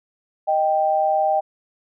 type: tone pair together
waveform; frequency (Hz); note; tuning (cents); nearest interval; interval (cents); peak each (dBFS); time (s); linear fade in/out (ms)
sine; 622.3 / 784; D#5 / G5; 0 / 0; major third; 400; -20 / -18; 0.47-1.41; 20
effects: none